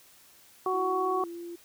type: harmonic tone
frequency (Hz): 372.4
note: F#4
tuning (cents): +11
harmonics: 1 / 2 / 3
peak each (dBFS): -29 / -32 / -29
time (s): 0.66-1.24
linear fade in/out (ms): 2
type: tone with pitch glide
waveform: sine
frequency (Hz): 334.2 to 343.8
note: E4 to F4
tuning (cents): +24 to -27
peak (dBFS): -37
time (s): 0.73-1.56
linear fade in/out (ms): 10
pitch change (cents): +49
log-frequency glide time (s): 1.03-1.41
effects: white hiss -57 dBFS RMS until 1.64 s